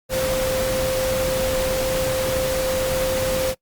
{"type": "tone in noise", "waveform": "sine", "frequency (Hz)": 521, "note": "C5", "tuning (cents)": -7, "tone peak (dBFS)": -21, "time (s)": [0.09, 3.55], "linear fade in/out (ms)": 50, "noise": "pink", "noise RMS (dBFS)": -26, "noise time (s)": [0.09, 3.55], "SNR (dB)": 2, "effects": ["noise-tail reverb RT60 0.1 s tail -22 dB re dry", "Opus 48 kbps"]}